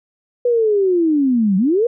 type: linear two-way sweep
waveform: sine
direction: down then up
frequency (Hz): 493.9 to 181.4 to 493.9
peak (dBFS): -12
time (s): 0.45-1.87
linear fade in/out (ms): 5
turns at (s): 1.57
effects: none